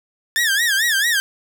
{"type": "tone with vibrato", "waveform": "sawtooth", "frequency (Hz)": 1734, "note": "A6", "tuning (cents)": -26, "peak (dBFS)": -12, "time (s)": [0.36, 1.2], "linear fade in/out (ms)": 0, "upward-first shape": "sine", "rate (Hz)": 4.5, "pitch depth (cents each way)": 180, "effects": []}